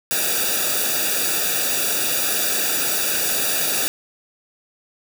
white noise with comb filter, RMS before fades -21 dBFS, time 0.11-3.88 s, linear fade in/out 0 ms, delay 0.95 ms, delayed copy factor -0.9, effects none

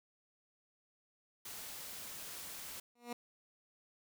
white noise, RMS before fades -47 dBFS, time 1.45-2.8 s, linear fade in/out 5 ms
15% pulse tone with exponential growth, 240 Hz, B3, 49 cents flat, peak -31 dBFS, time 2.95-3.13 s, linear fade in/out 5 ms, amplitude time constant 39 ms
effects none

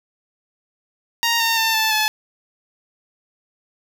10% pulse tone with pitch steps, 932.3 / 914.2 / 896.4 / 879 / 861.9 Hz, A#5 / A#5 / A5 / A5 / A5, 0 / -34 / +32 / -2 / -36 cents, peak -8 dBFS, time 1.23-2.08 s, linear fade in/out 0 ms, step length 170 ms, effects none

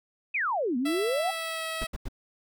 sine exponential two-way sweep, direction down then up, 2637 to 235.3 to 787 Hz, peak -25 dBFS, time 0.34-1.31 s, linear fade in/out 10 ms, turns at 0.77 s
10% pulse tone with pitch glide, 663 to 646.7 Hz, E5 to E5, +10 to -33 cents, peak -23 dBFS, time 0.85-1.87 s, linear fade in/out 10 ms, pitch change -43 cents, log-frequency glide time 1.17-1.64 s
brown noise bursts, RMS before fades -32 dBFS, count 3, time 1.81-2.085 s, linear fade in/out 5 ms, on 33 ms, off 88 ms
effects none

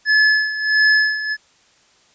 square tone with tremolo, 1719 Hz, A6, 41 cents flat, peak -11 dBFS, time 0.05-1.37 s, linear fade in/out 50 ms, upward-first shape sine, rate 1.5 Hz, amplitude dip 75%, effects white hiss -55 dBFS RMS until 2.14 s + resampled to 16000 Hz

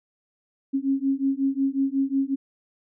sine beating tone pair, 269.3 / 274.8 Hz, C#4 / C#4, -50 / -15 cents, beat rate 5.5 Hz, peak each -24 dBFS, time 0.73-2.36 s, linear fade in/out 20 ms, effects none

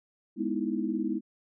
sine chord, E major seventh, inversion first, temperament equal, 207.7 / 246.9 / 311.1 / 329.6 Hz, G#3 / B3 / D#4 / E4, 0 / 0 / 0 / 0 cents, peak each -33 dBFS, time 0.36-1.21 s, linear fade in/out 50 ms, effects none

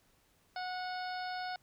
harmonic tone, 733 Hz, F#5, 16 cents flat, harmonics 1 / 2 / 3 / 4 / 5 / 6 / 7, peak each -38 / -43 / -51 / -55 / -53 / -49 / -51 dBFS, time 0.56-1.56 s, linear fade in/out 2 ms, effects pink hiss -70 dBFS RMS until 1.62 s

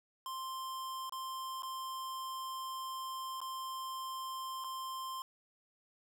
square tone with dropouts, 1050 Hz, C6, 6 cents sharp, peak -40 dBFS, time 0.26-5.22 s, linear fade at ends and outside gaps 1 ms, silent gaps 1.095-1.123 / 1.622-1.632 / 3.404-3.415 / 4.64-4.644 s, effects none

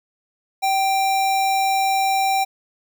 sine tone with sample-and-hold, 775 Hz, G5, 20 cents flat, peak -16 dBFS, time 0.62-2.45 s, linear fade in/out 20 ms, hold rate 3150 Hz, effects none

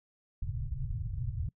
white low-pass noise, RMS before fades -35 dBFS, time 0.42-1.49 s, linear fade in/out 5 ms, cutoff 140 Hz, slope 96 dB/octave, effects noise-tail reverb RT60 0.1 s tail -25 dB re dry

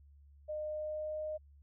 sine tone with pitch glide, 610 to 616 Hz, D#5 to D#5, -34 to -17 cents, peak -36 dBFS, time 0.48-1.38 s, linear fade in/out 20 ms, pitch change +17 cents, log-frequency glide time 0.65-1.22 s, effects added 71 Hz sine -57 dBFS peak until 1.62 s

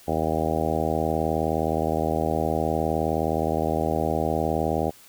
harmonic tone, 79.4 Hz, D#2, 36 cents sharp, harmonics 1 / 2 / 3 / 4 / 5 / 6 / 7 / 8 / 9 / 10, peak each -31 / -31 / -31 / -31 / -31 / -31 / -31 / -31 / -31 / -31 dBFS, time 0.07-4.91 s, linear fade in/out 20 ms, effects white hiss -51 dBFS RMS until 5.08 s

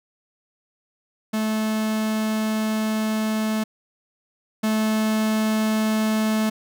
45% pulse tone pair in turn, 217.5 / 217.5 Hz, A3 / A3, -20 / -20 cents, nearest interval unison, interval 0 cents, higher neither, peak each -21 / -19 dBFS, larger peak second, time 1.33-3.64 / 4.63-6.5 s, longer first, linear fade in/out 10 ms, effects none

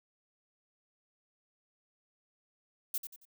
violet noise with echo, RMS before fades -33 dBFS, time 2.94-2.98 s, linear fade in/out 5 ms, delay 91 ms, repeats 3, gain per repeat -9 dB, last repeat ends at 3.253 s, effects none

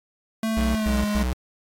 square tone with pitch glide, 222.1 to 208.4 Hz, A3 to G#3, +16 to +6 cents, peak -23 dBFS, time 0.43-1.23 s, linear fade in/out 2 ms, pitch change -110 cents, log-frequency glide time 0.71-0.97 s
square tone bursts, 62.6 Hz, B1, 24 cents sharp, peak -23 dBFS, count 3, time 0.57-1.33 s, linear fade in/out 0 ms, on 180 ms, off 110 ms
effects AAC 48 kbps

